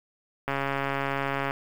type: click train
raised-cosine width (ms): 0.5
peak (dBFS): -13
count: 143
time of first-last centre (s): 0.48-1.509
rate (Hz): 138
effects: 7-bit